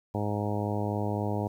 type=harmonic tone; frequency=103.83 Hz; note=G#2; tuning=in tune; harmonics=1 / 2 / 3 / 4 / 5 / 6 / 7 / 8 / 9; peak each=-31 / -34 / -36 / -37 / -38 / -39 / -39 / -40 / -41 dBFS; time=0.14-1.48 s; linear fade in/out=10 ms; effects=10-bit